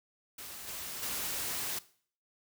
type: noise with level steps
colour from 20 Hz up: white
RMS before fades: -45 / -41 / -36 dBFS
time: 0.38-1.79 s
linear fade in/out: 5 ms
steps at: 0.67 / 1.02 s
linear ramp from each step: 10 ms
effects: noise-tail reverb RT60 0.5 s tail -18 dB re dry